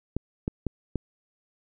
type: clicks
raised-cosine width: 3 ms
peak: -14 dBFS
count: 4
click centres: 0.166 / 0.479 / 0.667 / 0.957 s
effects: none